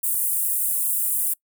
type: high-pass noise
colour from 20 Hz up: pink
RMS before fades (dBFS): -23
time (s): 0.03-1.34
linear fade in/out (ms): 10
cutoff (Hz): 8800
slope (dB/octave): 48
effects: noise-tail reverb RT60 0.1 s tail -24 dB re dry